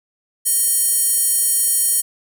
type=tone with high-pass filter; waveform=square; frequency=622 Hz; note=D#5; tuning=1 cent flat; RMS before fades=-17 dBFS; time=0.45-2.02 s; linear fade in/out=20 ms; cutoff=9600 Hz; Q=3.3; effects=none